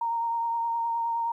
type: tone with vibrato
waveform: sine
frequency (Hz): 927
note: A#5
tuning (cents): -10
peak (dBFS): -25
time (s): 0.01-1.32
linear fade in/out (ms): 5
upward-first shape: triangle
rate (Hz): 9.6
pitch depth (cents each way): 20
effects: 11-bit